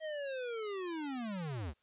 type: linear sweep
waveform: square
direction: down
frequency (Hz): 640 to 64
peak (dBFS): -38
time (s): 0-1.74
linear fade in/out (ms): 50
effects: white hiss -75 dBFS RMS until 1.82 s + resampled to 8000 Hz